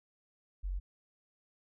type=tone; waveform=sine; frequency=46.25 Hz; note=F#1; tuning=in tune; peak=-33 dBFS; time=0.63-0.8 s; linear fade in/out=20 ms; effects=none